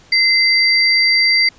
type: tone pair together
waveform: sine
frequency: 2068 / 4691 Hz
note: C7 / D8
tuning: -21 / -3 cents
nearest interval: octave + major second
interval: 1418 cents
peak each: -13 dBFS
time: 0.12-1.49 s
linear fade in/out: 5 ms
effects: pink hiss -47 dBFS RMS until 1.58 s + resampled to 16000 Hz